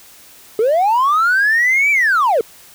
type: linear two-way sweep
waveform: triangle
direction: up then down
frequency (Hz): 412.7 to 2349 to 412.7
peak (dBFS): -8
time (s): 0.59-2.41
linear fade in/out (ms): 2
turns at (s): 1.91
effects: tanh soft clip ceiling -7 dBFS + white hiss -43 dBFS RMS until 2.74 s